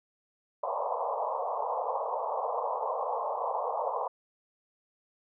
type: band-pass noise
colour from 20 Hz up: white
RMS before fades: -32 dBFS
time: 0.63-4.08 s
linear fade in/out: 5 ms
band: 460 to 1100 Hz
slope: 96 dB/octave
effects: none